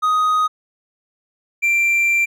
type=tone pair in turn; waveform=triangle; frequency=1250 / 2360 Hz; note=D#6 / D7; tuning=+8 / +8 cents; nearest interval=major seventh; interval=1100 cents; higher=second; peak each=-12 dBFS; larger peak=neither; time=0.02-0.48 / 1.62-2.26 s; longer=second; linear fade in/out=20 ms; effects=none